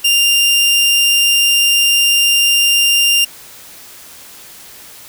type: tone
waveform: sawtooth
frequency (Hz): 2794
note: F7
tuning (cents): 0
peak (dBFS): -6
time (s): 0.04-3.25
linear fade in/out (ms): 10
effects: white hiss -37 dBFS RMS until 5.08 s